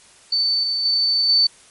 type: tone with level steps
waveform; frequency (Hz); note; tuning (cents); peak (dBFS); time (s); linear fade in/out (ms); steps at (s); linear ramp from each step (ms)
sine; 4530; C#8; +37; -16 / -19 / -15 / -12; 0.32-1.47; 5; 0.63 / 0.85 / 1.29; 5
effects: white hiss -49 dBFS RMS until 1.7 s + MP3 48 kbps